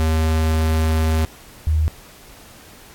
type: tone pair in turn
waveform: square / sine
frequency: 79.5 / 77.91 Hz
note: D#2 / D#2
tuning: +38 / +3 cents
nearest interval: unison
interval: 35 cents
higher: first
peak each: -16 / -14 dBFS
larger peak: second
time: 0-1.25 / 1.67-1.88 s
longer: first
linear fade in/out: 0 ms
effects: pink hiss -44 dBFS RMS until 2.94 s + AAC 64 kbps